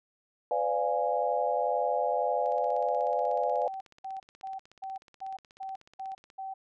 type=chord; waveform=sine; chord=B diminished seventh; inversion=none; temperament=equal with one note detuned; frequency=505.4 / 587.3 / 698.5 / 830.6 Hz; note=B4 / D5 / F5 / Ab5; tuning=+40 / 0 / 0 / 0 cents; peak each=-31 dBFS; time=0.51-3.68 s; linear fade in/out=2 ms
type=click train; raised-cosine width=0.2 ms; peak=-37 dBFS; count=64; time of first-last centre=2.46-6.301 s; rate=16.4 Hz
type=tone bursts; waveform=sine; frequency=770 Hz; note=G5; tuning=31 cents flat; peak=-35 dBFS; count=8; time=3.65-6.54 s; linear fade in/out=10 ms; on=160 ms; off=230 ms
effects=none